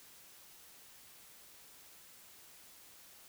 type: silence
effects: white hiss -58 dBFS RMS until 3.28 s